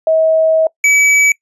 sine / square tone pair in turn, 640 / 2287 Hz, D#5 / D7, +49 / -47 cents, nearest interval octave + minor seventh, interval 2204 cents, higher second, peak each -8 dBFS, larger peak neither, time 0.07-0.67 / 0.84-1.32 s, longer first, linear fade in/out 2 ms, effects noise-tail reverb RT60 0.1 s tail -23 dB re dry + resampled to 24000 Hz

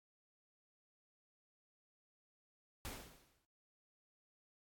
pink noise with exponential decay, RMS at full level -44 dBFS, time 2.85-3.45 s, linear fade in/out 0 ms, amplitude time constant 130 ms, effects AAC 64 kbps

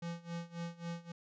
square tone with tremolo, 170 Hz, F3, 46 cents flat, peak -38 dBFS, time 0.02-1.12 s, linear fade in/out 5 ms, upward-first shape sine, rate 3.7 Hz, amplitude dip 90%, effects resampled to 16000 Hz

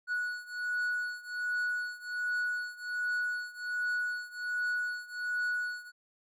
triangle beating tone pair, 1466 / 1467.3 Hz, F#6 / F#6, -16 / -15 cents, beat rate 1.3 Hz, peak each -32 / -34 dBFS, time 0.07-5.92 s, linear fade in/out 50 ms, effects none

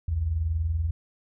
sine tone pair together, 61.74 / 82.41 Hz, B1 / E2, 0 / 0 cents, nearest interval perfect fourth, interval 500 cents, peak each -32 / -24 dBFS, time 0.08-0.91 s, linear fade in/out 5 ms, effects none

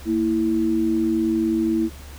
sine tone pair together, 228 / 327.3 Hz, A#3 / E4, -38 / -12 cents, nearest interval tritone, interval 626 cents, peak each -23 / -19 dBFS, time 0.05-1.9 s, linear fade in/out 50 ms, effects added 71 Hz sine -38 dBFS peak until 2.18 s + pink hiss -44 dBFS RMS until 2.18 s

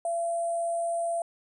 sine tone with sample-and-hold, 679 Hz, F5, 49 cents flat, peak -26 dBFS, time 0.05-1.22 s, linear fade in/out 2 ms, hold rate 8820 Hz, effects resampled to 32000 Hz

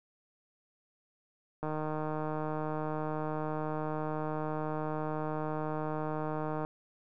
click train, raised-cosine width 1 ms, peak -22 dBFS, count 774, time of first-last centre 1.63-6.649 s, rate 154 Hz, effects none

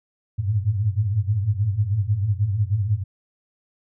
sine tone cluster, 95.7 / 105.5 / 111.8 Hz, G2 / G#2 / A2, -41 / +28 / +28 cents, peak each -24 / -22 / -25 dBFS, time 0.38-3.04 s, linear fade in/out 20 ms, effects none

